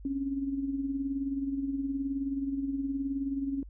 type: tone with tremolo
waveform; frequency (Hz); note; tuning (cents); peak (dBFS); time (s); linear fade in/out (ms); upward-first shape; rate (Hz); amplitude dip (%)
sine; 274.8; C#4; -15; -27; 0.05-3.63; 2; sine; 19; 55
effects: added 50 Hz sine -44 dBFS peak until 3.69 s

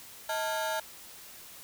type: ring-modulated tone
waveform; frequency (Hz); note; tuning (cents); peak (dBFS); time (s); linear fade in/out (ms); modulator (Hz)
30% pulse; 762; G5; -49; -24; 0.29-0.8; 5; 127
effects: white hiss -49 dBFS RMS until 1.63 s

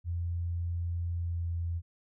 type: tone with pitch glide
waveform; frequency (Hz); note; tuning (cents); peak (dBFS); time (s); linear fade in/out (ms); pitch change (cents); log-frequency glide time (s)
sine; 85.9 to 84.91; F2 to F2; -28 to -48; -30; 0.04-1.82; 50; -20; 1.13-1.5
effects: none

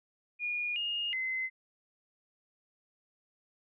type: tone with pitch steps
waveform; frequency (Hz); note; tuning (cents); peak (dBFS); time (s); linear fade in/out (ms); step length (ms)
sine; 2438 / 2845 / 2053; D#7 / F7 / C7; -36 / +31 / -33; -31; 0.39-1.5; 50; 370
effects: none

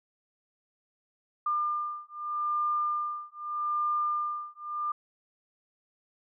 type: beating tone pair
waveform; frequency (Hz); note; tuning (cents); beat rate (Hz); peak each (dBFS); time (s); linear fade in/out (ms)
sine; 1200 / 1200.81; D6 / D6; +37 / +38; 0.81; -31; 1.46-4.92; 5
effects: none

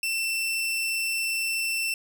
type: tone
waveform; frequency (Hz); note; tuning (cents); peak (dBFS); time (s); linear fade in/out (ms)
sawtooth; 2683; E7; +30; -22; 0.03-1.94; 2
effects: none

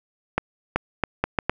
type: accelerating click train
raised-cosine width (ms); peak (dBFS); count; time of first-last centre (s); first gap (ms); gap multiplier
0.5; -5; 6; 0.38-1.496; 380; 0.73
effects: none

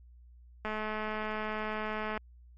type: click train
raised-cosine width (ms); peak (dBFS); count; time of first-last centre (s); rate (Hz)
0.5; -21; 329; 0.65-2.176; 215
effects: added 60 Hz sine -52 dBFS peak until 2.57 s + MP3 48 kbps

